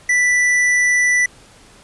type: tone with tanh clipping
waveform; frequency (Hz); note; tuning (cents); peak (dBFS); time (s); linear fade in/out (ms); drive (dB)
sine; 1975.5; B6; 0; -14; 0.09-1.26; 5; 13
effects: pink hiss -46 dBFS RMS until 1.83 s + resampled to 24000 Hz